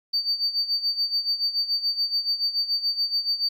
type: tone with tremolo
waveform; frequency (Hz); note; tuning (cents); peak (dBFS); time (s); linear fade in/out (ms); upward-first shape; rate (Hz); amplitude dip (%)
sine; 4600; D8; -37; -18; 0.13-3.49; 10; sine; 7; 80
effects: tanh soft clip ceiling -17 dBFS + 10-bit